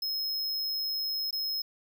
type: tone with dropouts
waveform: square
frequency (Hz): 5150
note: E8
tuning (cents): -41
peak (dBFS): -30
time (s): 0.02-1.62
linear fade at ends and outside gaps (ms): 5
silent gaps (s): 1.309-1.327
effects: none